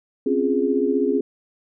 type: chord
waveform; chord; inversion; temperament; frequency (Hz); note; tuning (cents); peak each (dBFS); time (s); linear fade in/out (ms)
sine; Db major seventh; third; equal; 261.6 / 277.2 / 349.2 / 415.3; C4 / Db4 / F4 / Ab4; 0 / 0 / 0 / 0; -23 / -24 / -25 / -21; 0.26-1.21; 5
effects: none